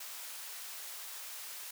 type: high-pass noise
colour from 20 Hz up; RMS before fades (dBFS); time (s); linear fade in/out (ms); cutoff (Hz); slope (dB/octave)
white; -45; 0-1.71; 5; 710; 12
effects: none